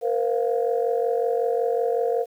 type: chord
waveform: sine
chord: Bb suspended second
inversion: none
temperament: equal with one note detuned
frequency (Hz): 466.2 / 511.6 / 698.5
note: Bb4 / C5 / F5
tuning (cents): 0 / -39 / 0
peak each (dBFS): -22 / -25 / -27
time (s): 0.01-2.26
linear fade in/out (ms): 50
effects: tanh soft clip ceiling -11 dBFS + 9-bit